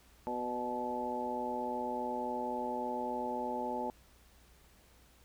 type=harmonic tone with a mistuned harmonic; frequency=123.47 Hz; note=B2; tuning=in tune; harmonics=2 / 3 / 4 / 5 / 6 / 7; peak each=-41 / -43 / -42 / -42 / -48 / -37 dBFS; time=0.27-3.9 s; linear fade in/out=0 ms; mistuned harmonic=5; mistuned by=-33 cents; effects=added 60 Hz sine -63 dBFS peak until 5.24 s + pink hiss -64 dBFS RMS until 5.24 s